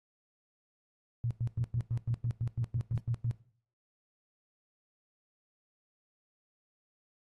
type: tone bursts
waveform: sine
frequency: 118.1 Hz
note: A#2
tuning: 23 cents sharp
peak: -29 dBFS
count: 13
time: 1.24-3.311 s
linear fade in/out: 0 ms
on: 67 ms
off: 100 ms
effects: noise-tail reverb RT60 0.5 s tail -17 dB re dry + AAC 32 kbps